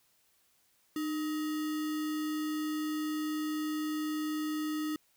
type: tone with sample-and-hold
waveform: sine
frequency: 306 Hz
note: D#4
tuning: 29 cents flat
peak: -31 dBFS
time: 0.96-4.96 s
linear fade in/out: 2 ms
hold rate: 1575 Hz
effects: white hiss -70 dBFS RMS until 5.16 s